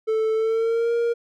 triangle tone with pitch glide, 440 to 468.9 Hz, A4 to A#4, 0 to +10 cents, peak -17 dBFS, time 0.07-1.14 s, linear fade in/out 20 ms, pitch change +110 cents, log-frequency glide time 0.34-0.93 s, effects none

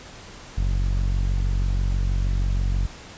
sawtooth tone with low-pass filter, 46.25 Hz, F#1, in tune, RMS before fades -22 dBFS, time 0.57-2.87 s, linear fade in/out 10 ms, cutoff 130 Hz, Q 0.65, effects pink hiss -42 dBFS RMS until 3.17 s + resampled to 16000 Hz

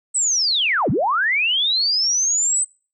sine linear two-way sweep, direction down then up, 8200 to 104.4 to 8200 Hz, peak -16 dBFS, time 0.14-2.65 s, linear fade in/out 20 ms, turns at 0.9 s, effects noise-tail reverb RT60 0.4 s tail -26 dB re dry

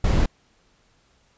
brown noise, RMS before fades -18 dBFS, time 0.04-0.26 s, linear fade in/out 5 ms, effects pink hiss -62 dBFS RMS until 1.37 s + resampled to 16000 Hz

